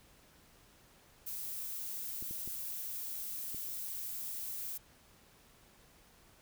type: noise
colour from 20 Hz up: violet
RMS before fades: -41 dBFS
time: 1.26-4.78 s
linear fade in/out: 10 ms
type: clicks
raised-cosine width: 3 ms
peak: -35 dBFS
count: 4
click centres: 2.225 / 2.31 / 2.476 / 3.546 s
effects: pink hiss -63 dBFS RMS until 6.41 s